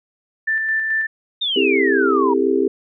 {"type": "tone with tremolo", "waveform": "sine", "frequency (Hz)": 1771, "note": "A6", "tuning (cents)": 11, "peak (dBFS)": -16, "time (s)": [0.47, 1.07], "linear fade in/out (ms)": 10, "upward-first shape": "square", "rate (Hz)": 4.6, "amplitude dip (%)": 30}
{"type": "exponential sweep", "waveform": "sine", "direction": "down", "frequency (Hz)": [3729, 922], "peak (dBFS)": -18, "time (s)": [1.41, 2.34], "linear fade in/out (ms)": 10}
{"type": "chord", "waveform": "sine", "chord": "A minor seventh", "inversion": "first", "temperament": "just", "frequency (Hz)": [264, 330, 396, 440], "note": ["C4", "E4", "G4", "A4"], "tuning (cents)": [16, 2, 18, 0], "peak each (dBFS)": [-21, -21, -17, -23], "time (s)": [1.56, 2.68], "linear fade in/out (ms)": 5}
{"effects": []}